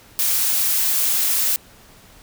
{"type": "noise", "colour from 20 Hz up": "blue", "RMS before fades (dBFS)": -19, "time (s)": [0.19, 1.56], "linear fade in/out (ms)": 0, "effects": ["pink hiss -48 dBFS RMS until 2.22 s"]}